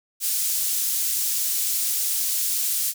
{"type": "high-pass noise", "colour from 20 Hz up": "pink", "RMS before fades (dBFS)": -24, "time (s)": [0.2, 2.94], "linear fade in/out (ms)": 50, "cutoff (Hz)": 7300, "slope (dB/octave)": 12, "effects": []}